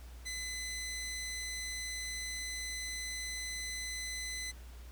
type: tone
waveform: 15% pulse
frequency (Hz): 2020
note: B6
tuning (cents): +39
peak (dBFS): -32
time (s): 0.25-4.52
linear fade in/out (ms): 20
effects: added 60 Hz sine -47 dBFS peak until 4.91 s + pink hiss -59 dBFS RMS until 4.91 s